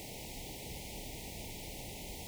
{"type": "band-stop noise", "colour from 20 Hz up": "pink", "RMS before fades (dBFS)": -45, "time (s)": [0, 2.27], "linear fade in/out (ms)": 0, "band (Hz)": [910, 2000], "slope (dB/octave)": 96, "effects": []}